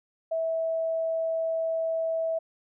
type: tone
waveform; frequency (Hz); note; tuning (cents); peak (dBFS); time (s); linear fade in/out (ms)
sine; 652; E5; -19; -25; 0.31-2.39; 10
effects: none